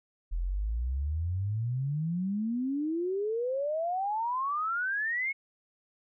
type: exponential sweep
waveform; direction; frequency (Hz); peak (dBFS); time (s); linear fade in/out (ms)
sine; up; 40.06 to 2212; -28; 0.31-5.33; 20
effects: none